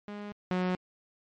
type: tone pair in turn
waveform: sawtooth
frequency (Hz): 206.2 / 182.59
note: G#3 / F#3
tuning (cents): -12 / -23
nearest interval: major second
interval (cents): 211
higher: first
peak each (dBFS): -34 / -23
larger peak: second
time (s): 0.08-0.32 / 0.51-0.75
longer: neither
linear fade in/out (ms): 0
effects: low-pass 3000 Hz 12 dB/octave + MP3 48 kbps